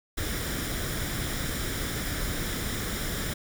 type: noise with comb filter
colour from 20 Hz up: pink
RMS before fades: -31 dBFS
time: 0.17-3.34 s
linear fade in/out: 10 ms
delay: 0.56 ms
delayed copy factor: +0.55
effects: none

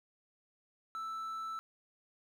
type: tone with quantisation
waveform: triangle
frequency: 1320 Hz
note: E6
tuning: 2 cents sharp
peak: -36 dBFS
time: 0.95-1.59 s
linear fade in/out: 0 ms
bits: 11
effects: none

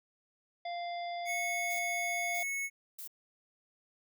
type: harmonic tone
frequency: 695 Hz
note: F5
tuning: 9 cents flat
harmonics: 1 / 3 / 5 / 7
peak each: -36 / -46 / -50 / -53 dBFS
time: 0.65-2.43 s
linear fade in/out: 5 ms
type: tone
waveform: square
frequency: 2200 Hz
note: C#7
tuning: 14 cents flat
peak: -34 dBFS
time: 1.25-2.7 s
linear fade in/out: 50 ms
type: noise bursts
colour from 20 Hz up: violet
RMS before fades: -44 dBFS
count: 3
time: 1.7-3.076 s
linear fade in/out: 5 ms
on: 92 ms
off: 550 ms
effects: none

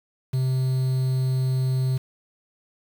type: tone with quantisation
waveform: triangle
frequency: 130 Hz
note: C3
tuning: 11 cents flat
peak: -18 dBFS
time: 0.33-1.98 s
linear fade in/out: 10 ms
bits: 7
effects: none

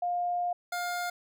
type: tone pair in turn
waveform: sine / 25% pulse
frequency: 707 / 707 Hz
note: F5 / F5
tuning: +21 / +21 cents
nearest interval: unison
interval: 0 cents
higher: neither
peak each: -27 dBFS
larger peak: neither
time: 0.02-0.53 / 0.72-1.1 s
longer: first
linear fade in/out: 5 ms
effects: none

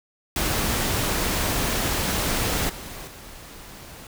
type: noise with level steps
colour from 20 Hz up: pink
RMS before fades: -24 / -37 / -42 dBFS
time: 0.36-4.07 s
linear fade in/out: 2 ms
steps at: 2.69 / 3.07 s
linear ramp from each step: 5 ms
effects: none

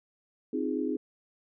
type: chord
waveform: sine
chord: F minor seventh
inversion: second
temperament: equal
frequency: 261.6 / 311.1 / 349.2 / 415.3 Hz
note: C4 / Eb4 / F4 / Ab4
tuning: 0 / 0 / 0 / 0 cents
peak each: -32 / -32 / -37 / -34 dBFS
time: 0.53-0.97 s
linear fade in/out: 5 ms
effects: none

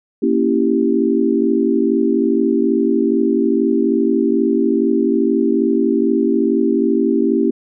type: chord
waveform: sine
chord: A# diminished seventh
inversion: none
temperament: equal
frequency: 233.1 / 277.2 / 329.6 / 392 Hz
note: A#3 / C#4 / E4 / G4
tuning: 0 / 0 / 0 / 0 cents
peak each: -18 dBFS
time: 0.22-7.51 s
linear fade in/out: 10 ms
effects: none

